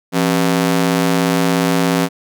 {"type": "ring-modulated tone", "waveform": "sawtooth", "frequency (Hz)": 220, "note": "A3", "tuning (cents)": 0, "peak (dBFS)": -6, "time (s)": [0.12, 2.09], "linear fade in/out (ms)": 50, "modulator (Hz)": 48.5, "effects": []}